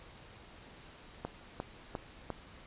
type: click train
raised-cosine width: 1 ms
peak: -22 dBFS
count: 4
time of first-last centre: 1.25-2.303 s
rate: 2.85 Hz
effects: pink hiss -54 dBFS RMS until 2.66 s + resampled to 8000 Hz